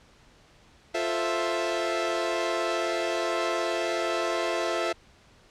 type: chord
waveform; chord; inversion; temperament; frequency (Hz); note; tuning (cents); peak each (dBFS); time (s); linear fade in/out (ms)
sawtooth; F major seventh; none; equal; 349.2 / 440 / 523.3 / 659.3; F4 / A4 / C5 / E5; 0 / 0 / 0 / 0; -27 / -30 / -30 / -25; 0.94-4.93; 10
effects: pink hiss -57 dBFS RMS until 5.5 s + low-pass 6000 Hz 12 dB/octave